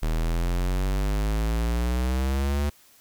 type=exponential sweep; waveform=square; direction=up; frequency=38.88 to 73.42 Hz; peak=-23 dBFS; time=0.02-2.7 s; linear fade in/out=10 ms; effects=white hiss -56 dBFS RMS until 3 s